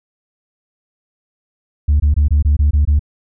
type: tone bursts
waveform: sine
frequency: 73.42 Hz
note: D2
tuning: in tune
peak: -7 dBFS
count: 8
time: 1.88-2.994 s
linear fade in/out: 10 ms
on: 120 ms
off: 22 ms
effects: tanh soft clip ceiling -7 dBFS